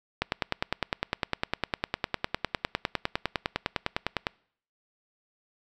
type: click train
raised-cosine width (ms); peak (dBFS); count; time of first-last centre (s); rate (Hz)
0.3; -9; 41; 0.22-4.269; 9.88
effects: noise-tail reverb RT60 0.6 s tail -26 dB re dry